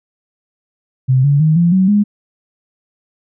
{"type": "tone with pitch steps", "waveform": "sine", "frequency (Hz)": [130, 142.59, 156.39, 171.54, 188.15, 206.4], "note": ["C3", "C#3", "D#3", "F3", "F#3", "G#3"], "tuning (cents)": [-11, 49, 9, -31, 29, -10], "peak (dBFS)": -8, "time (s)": [1.08, 2.04], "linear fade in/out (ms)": 20, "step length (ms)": 160, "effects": []}